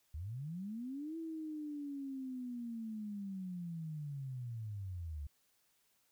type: linear two-way sweep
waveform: sine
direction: up then down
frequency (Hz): 69.3 to 329.6 to 69.5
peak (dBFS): -40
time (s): 0.14-5.27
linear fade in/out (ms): 5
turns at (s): 1.17
effects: white hiss -75 dBFS RMS until 6.11 s